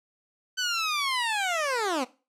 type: linear sweep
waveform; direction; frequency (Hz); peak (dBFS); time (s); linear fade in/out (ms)
15% pulse; down; 1526 to 235.7; -19; 0.57-2.05; 20
effects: noise-tail reverb RT60 0.3 s tail -18 dB re dry + low-pass 9000 Hz 12 dB/octave